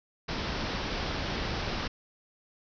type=low-pass noise; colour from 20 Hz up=pink; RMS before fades=-33 dBFS; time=0.28-1.88 s; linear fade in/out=10 ms; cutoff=5600 Hz; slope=96 dB/octave; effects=none